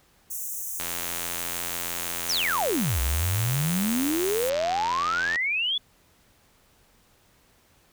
white high-pass noise, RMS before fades -33 dBFS, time 0.3-4.5 s, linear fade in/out 10 ms, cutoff 5900 Hz, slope 96 dB/octave
click train, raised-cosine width 0.2 ms, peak -14 dBFS, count 393, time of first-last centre 0.8-5.358 s, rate 86 Hz
sine exponential two-way sweep, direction down then up, 6272 to 61.4 to 3491 Hz, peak -23 dBFS, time 2.29-5.78 s, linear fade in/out 5 ms, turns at 3.01 s
effects pink hiss -61 dBFS RMS until 7.92 s

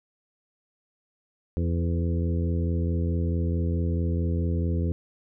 harmonic tone with a mistuned harmonic, 84.6 Hz, E2, 45 cents sharp, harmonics 1 / 2 / 3 / 4 / 5 / 6, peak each -24 / -30 / -34 / -36 / -38 / -40 dBFS, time 1.57-4.92 s, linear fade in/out 0 ms, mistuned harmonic 5, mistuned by +25 cents, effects none

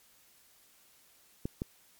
clicks, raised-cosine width 3 ms, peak -20 dBFS, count 2, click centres 1.455 / 1.619 s, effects white hiss -63 dBFS RMS until 1.99 s + MP3 96 kbps

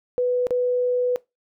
sine tone with dropouts, 495.2 Hz, B4, 5 cents sharp, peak -18 dBFS, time 0.18-1.16 s, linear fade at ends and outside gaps 0 ms, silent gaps 0.469-0.507 s, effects noise-tail reverb RT60 0.2 s tail -21 dB re dry

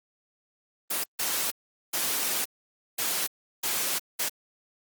white noise bursts at uneven times, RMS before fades -28 dBFS, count 6, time 0.9-1.04 / 1.19-1.51 / 1.93-2.45 / 2.98-3.27 / 3.63-3.99 / 4.19-4.29 s, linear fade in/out 10 ms, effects high-pass 200 Hz 12 dB/octave + Opus 24 kbps

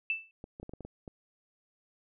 sine tone with exponential decay, 2648 Hz, E7, 7 cents sharp, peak -25 dBFS, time 0.1-0.31 s, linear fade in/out 1 ms, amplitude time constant 45 ms
clicks, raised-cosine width 2 ms, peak -30 dBFS, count 8, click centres 0.441 / 0.599 / 0.63 / 0.694 / 0.736 / 0.807 / 0.85 / 1.078 s
effects none

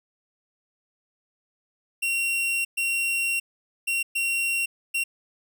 45% pulse tone bursts at uneven times, 2743 Hz, F7, 32 cents flat, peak -23 dBFS, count 5, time 2.02-2.65 / 2.77-3.4 / 3.87-4.03 / 4.15-4.66 / 4.94-5.04 s, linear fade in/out 10 ms, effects none

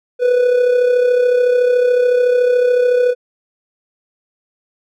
triangle tone with amplitude modulation, 493.9 Hz, B4, in tune, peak -6 dBFS, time 0.19-3.15 s, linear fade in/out 50 ms, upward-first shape sine, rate 33.8 Hz, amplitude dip 50%, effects none

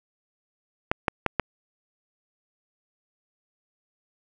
clicks, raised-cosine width 0.5 ms, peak -6 dBFS, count 4, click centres 0.915 / 1.082 / 1.263 / 1.397 s, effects none

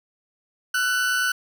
40% pulse tone pair together, 1364 / 1493.2 Hz, F6 / F#6, -41 / +15 cents, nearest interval major second, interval 156 cents, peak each -29 / -20 dBFS, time 0.74-1.32 s, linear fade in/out 5 ms, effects none

